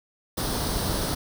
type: noise with comb filter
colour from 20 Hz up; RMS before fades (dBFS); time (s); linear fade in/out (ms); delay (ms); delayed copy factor
pink; -27; 0.37-1.15; 10; 0.21; +0.6
effects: none